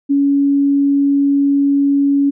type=tone; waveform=sine; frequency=280.7 Hz; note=C#4; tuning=22 cents sharp; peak=-10 dBFS; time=0.09-2.31 s; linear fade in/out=20 ms; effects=none